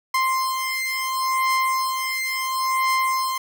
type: beating tone pair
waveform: 30% pulse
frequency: 1046.5 / 1047.22 Hz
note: C6 / C6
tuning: 0 / +1 cents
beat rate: 0.72 Hz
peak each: -21 dBFS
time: 0.14-3.38 s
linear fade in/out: 5 ms
effects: none